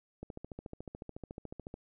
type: click train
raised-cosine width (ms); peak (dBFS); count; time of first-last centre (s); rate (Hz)
2; -29; 22; 0.23-1.741; 13.9
effects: none